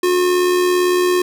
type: tone with amplitude modulation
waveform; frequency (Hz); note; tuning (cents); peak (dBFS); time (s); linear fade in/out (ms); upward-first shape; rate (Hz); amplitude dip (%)
square; 360; F#4; -47; -12; 0.03-1.22; 5; sine; 77.8; 35
effects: none